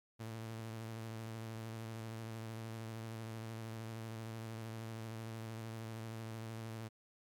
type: tone with vibrato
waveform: sawtooth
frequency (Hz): 112.2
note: A2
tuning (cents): +34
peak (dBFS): -39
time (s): 0.19-6.89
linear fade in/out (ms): 20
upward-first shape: square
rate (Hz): 13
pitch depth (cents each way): 25
effects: MP3 96 kbps